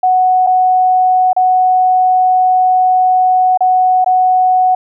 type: tone with dropouts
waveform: sine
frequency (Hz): 740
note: F#5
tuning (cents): 0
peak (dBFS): -7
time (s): 0.03-4.75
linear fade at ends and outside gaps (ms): 5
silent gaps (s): 0.466-0.47 / 1.331-1.364 / 3.575-3.606 / 4.045-4.061
effects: none